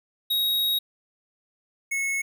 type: tone pair in turn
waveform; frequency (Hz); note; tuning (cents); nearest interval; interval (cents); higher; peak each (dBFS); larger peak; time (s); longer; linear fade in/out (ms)
square; 3789 / 2191; A#7 / C#7; +27 / -21; major sixth; 948; first; -22 / -25; first; 0.3-0.79 / 1.91-2.22; first; 10
effects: none